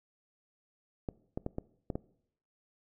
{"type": "clicks", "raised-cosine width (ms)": 2, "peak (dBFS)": -21, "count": 6, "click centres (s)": [1.088, 1.375, 1.464, 1.584, 1.902, 1.955], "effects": ["noise-tail reverb RT60 0.7 s tail -21 dB re dry"]}